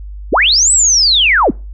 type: linear two-way sweep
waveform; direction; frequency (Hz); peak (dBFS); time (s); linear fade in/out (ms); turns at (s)
sine; up then down; 148.2 to 8080 to 149.9; -7; 0.32-1.51; 10; 0.72
effects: noise-tail reverb RT60 0.3 s tail -26 dB re dry + added 50 Hz sine -25 dBFS peak until 1.73 s